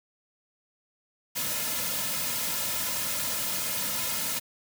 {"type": "noise with comb filter", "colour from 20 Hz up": "white", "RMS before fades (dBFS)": -30, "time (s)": [1.35, 4.4], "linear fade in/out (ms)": 20, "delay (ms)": 2.6, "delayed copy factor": -1, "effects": []}